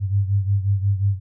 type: beating tone pair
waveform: sine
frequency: 98 / 103.6 Hz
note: G2 / G#2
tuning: 0 / -4 cents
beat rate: 5.6 Hz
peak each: -18 / -23 dBFS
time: 0-1.2 s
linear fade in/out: 50 ms
effects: none